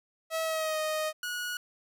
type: tone with pitch glide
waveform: sawtooth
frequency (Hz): 646 to 621.5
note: E5 to D#5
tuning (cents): -35 to -2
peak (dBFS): -25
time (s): 0.3-1.13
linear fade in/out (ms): 50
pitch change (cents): -67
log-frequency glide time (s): 0.43-0.79
type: tone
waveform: sawtooth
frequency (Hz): 1457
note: F#6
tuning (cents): -27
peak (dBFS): -29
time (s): 1.23-1.57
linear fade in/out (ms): 2
effects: none